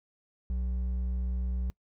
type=tone with hard clipping; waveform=sine; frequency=61.8 Hz; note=B1; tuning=2 cents sharp; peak=-30 dBFS; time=0.5-1.7 s; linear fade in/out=0 ms; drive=5 dB; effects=noise-tail reverb RT60 0.1 s tail -24 dB re dry